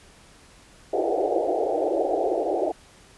pink band-pass noise, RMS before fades -24 dBFS, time 0.93-2.72 s, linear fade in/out 5 ms, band 320 to 790 Hz, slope 96 dB/octave, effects pink hiss -52 dBFS RMS until 3.17 s + resampled to 24000 Hz

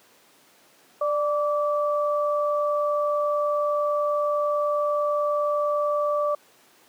sine tone pair together, 590.8 / 1160 Hz, D5 / D6, +10 / -22 cents, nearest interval octave, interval 1168 cents, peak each -22 / -26 dBFS, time 1.01-6.35 s, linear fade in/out 5 ms, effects pink hiss -56 dBFS RMS until 6.88 s + high-pass 300 Hz 12 dB/octave

